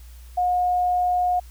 sine tone, 720 Hz, F#5, 47 cents flat, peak -18 dBFS, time 0.37-1.4 s, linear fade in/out 10 ms, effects added 60 Hz sine -40 dBFS peak until 1.5 s + white hiss -54 dBFS RMS until 1.5 s

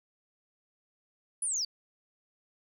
sine linear sweep, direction down, 10210 to 4474 Hz, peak -28 dBFS, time 1.42-1.65 s, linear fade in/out 5 ms, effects tanh soft clip ceiling -24 dBFS

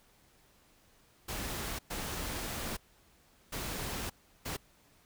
pink noise bursts at uneven times, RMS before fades -38 dBFS, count 4, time 1.28-1.79 / 1.9-2.77 / 3.52-4.1 / 4.45-4.57 s, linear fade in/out 10 ms, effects pink hiss -65 dBFS RMS until 5.05 s

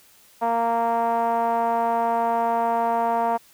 5% pulse tone with low-pass filter, 231.7 Hz, A#3, 10 cents flat, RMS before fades -22 dBFS, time 0.41-3.38 s, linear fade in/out 20 ms, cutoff 820 Hz, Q 6.9, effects white hiss -54 dBFS RMS until 3.53 s

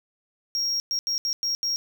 triangle tone bursts at uneven times, 5588 Hz, F8, in tune, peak -22 dBFS, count 6, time 0.55-0.8 / 0.91-0.99 / 1.07-1.18 / 1.25-1.33 / 1.43-1.55 / 1.63-1.76 s, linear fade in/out 0 ms, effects none

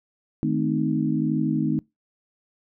harmonic tone with a mistuned harmonic, 51.8 Hz, G#1, 4 cents flat, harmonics 3 / 4 / 5 / 6, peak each -26 / -26 / -26 / -26 dBFS, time 0.43-1.79 s, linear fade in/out 0 ms, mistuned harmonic 4, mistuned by +83 cents, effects noise-tail reverb RT60 0.2 s tail -24 dB re dry

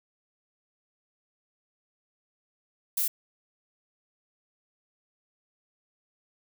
violet noise, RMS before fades -27 dBFS, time 2.97-3.08 s, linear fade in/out 5 ms, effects none

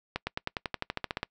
accelerating click train, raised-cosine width 0.3 ms, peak -14 dBFS, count 14, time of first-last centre 0.16-1.231 s, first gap 110 ms, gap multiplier 0.95, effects noise-tail reverb RT60 0.1 s tail -25 dB re dry

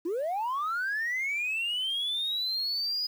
sine linear sweep, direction up, 312.2 to 4978 Hz, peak -26 dBFS, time 0.05-3.07 s, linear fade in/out 10 ms, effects tanh soft clip ceiling -26 dBFS + 9-bit

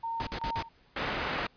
sine tone with tremolo, 916 Hz, A#5, 31 cents flat, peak -31 dBFS, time 0.03-0.69 s, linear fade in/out 10 ms, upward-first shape square, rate 2.6 Hz, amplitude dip 80%
pink noise bursts, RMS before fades -35 dBFS, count 4, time 0.2-0.625 s, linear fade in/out 0 ms, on 68 ms, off 51 ms
white low-pass noise, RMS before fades -33 dBFS, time 0.96-1.47 s, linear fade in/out 5 ms, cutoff 2000 Hz, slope 12 dB/octave
effects pink hiss -63 dBFS RMS until 1.56 s + resampled to 11025 Hz

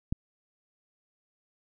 click, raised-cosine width 5 ms, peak -16 dBFS, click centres 0.125 s, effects none

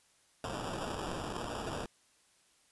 blue noise with sample-and-hold, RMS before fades -39 dBFS, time 0.44-1.86 s, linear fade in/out 2 ms, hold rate 2100 Hz, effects white hiss -68 dBFS RMS until 2.71 s + resampled to 24000 Hz

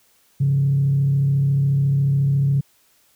sine tone with frequency modulation, 138.59 Hz, C#3, in tune, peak -14 dBFS, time 0.4-2.61 s, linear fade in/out 10 ms, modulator 34.1 Hz, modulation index 0.33, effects tanh soft clip ceiling -10 dBFS + white hiss -59 dBFS RMS until 3.15 s

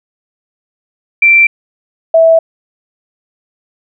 sine tone pair in turn, 2349 / 654.2 Hz, D7 / E5, 0 / -13 cents, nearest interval octave + minor seventh, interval 2213 cents, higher first, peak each -3 dBFS, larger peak neither, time 1.22-1.47 / 2.14-2.39 s, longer neither, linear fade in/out 5 ms, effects none

